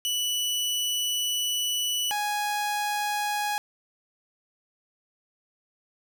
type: tone pair in turn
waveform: sawtooth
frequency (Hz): 2960 / 830.6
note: F#7 / G#5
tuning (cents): 0 / 0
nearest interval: octave + minor seventh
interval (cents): 2200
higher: first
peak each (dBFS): -22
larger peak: neither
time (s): 0.05-2.11 / 2.11-3.58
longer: first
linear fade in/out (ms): 0
effects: none